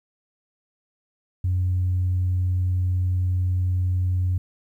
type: tone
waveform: sine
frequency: 91.1 Hz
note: F#2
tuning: 26 cents flat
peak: -18 dBFS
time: 1.44-4.38 s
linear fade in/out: 5 ms
effects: tanh soft clip ceiling -16 dBFS + 10-bit